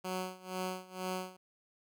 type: tone with tremolo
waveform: 10% pulse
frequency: 185 Hz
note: F#3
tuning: in tune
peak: -26 dBFS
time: 0.04-1.37 s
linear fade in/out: 10 ms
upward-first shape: sine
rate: 2.1 Hz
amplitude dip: 90%
effects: none